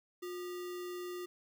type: tone with sample-and-hold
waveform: sine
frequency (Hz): 357.3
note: F4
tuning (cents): +40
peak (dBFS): -39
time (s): 0.22-1.26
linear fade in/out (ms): 10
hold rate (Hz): 1575
effects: none